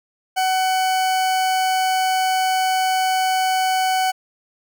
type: tone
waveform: 40% pulse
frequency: 750 Hz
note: F#5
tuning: 23 cents sharp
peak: -16 dBFS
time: 0.36-4.12 s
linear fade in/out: 20 ms
effects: none